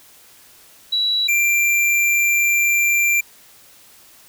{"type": "tone pair in turn", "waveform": ["sine", "square"], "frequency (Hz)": [3918, 2368], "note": ["B7", "D7"], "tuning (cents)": [-15, 14], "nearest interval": "major sixth", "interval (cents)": 871, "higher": "first", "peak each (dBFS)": [-16, -15], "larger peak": "second", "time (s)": [[0.92, 1.28], [1.28, 3.21]], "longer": "second", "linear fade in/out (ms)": 10, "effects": ["white hiss -48 dBFS RMS until 4.28 s"]}